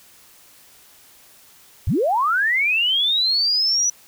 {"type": "linear sweep", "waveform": "sine", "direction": "up", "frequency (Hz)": [55, 5950], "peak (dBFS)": -16, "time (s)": [1.87, 3.9], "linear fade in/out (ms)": 5, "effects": ["white hiss -50 dBFS RMS until 4.07 s"]}